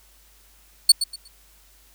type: tone with echo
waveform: 30% pulse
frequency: 4435 Hz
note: C#8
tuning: in tune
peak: -5 dBFS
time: 0.89-0.92 s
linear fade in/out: 5 ms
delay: 120 ms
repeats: 3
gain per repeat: -12 dB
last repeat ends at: 1.28 s
effects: added 50 Hz sine -56 dBFS peak until 1.94 s + white hiss -56 dBFS RMS until 1.94 s